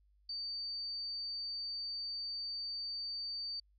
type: tone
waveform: sine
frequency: 4600 Hz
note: D8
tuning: 37 cents flat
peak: -38 dBFS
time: 0.29-3.6 s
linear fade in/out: 5 ms
effects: added 50 Hz sine -66 dBFS peak until 3.78 s